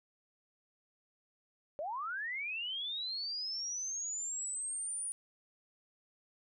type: linear sweep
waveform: sine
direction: up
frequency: 554.4 to 9640 Hz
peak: -36 dBFS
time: 1.79-5.12 s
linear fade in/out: 0 ms
effects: none